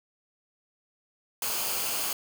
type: noise with comb filter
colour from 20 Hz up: white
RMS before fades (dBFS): -30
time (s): 1.42-2.13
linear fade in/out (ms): 2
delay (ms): 0.53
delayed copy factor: -0.5
effects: none